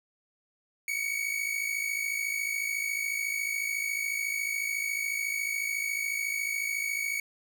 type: tone pair together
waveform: 45% pulse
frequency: 2217 / 2271 Hz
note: C#7 / C#7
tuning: 0 / +41 cents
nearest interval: unison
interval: 41 cents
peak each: -32 / -32 dBFS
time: 0.88-7.2 s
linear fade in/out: 2 ms
effects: none